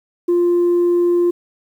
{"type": "tone", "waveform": "sine", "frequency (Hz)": 349.2, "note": "F4", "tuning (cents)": 0, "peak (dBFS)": -10, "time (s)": [0.28, 1.31], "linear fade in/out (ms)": 10, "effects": ["tanh soft clip ceiling -10 dBFS", "8-bit"]}